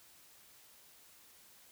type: silence
effects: white hiss -61 dBFS RMS until 1.71 s